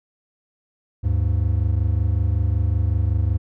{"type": "tone pair together", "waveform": "triangle", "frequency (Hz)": [75.7, 101.05], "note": ["D#2", "G#2"], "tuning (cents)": [-47, -47], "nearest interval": "perfect fourth", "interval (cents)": 500, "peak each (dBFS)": -18, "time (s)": [1.03, 3.38], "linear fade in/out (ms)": 20, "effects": []}